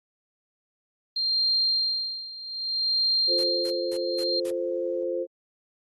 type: tone with tremolo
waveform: sine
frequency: 4186 Hz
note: C8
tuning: in tune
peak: -20 dBFS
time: 1.16-4.4 s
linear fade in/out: 5 ms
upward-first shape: sine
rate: 0.63 Hz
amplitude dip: 85%
type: chord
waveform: sine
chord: F major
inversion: none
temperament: equal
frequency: 349.2 / 440 / 523.3 Hz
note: F4 / A4 / C5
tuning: 0 / 0 / 0 cents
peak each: -30 / -34 / -28 dBFS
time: 3.27-5.27 s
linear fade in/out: 50 ms
type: noise bursts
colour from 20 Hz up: white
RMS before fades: -40 dBFS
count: 5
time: 3.38-4.505 s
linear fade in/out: 5 ms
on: 57 ms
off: 210 ms
effects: Opus 32 kbps